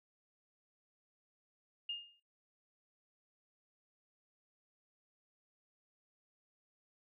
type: tone with exponential decay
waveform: sine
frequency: 2830 Hz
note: F7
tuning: 22 cents sharp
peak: -35 dBFS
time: 1.89-2.2 s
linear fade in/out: 5 ms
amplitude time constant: 66 ms
effects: noise-tail reverb RT60 0.3 s tail -18 dB re dry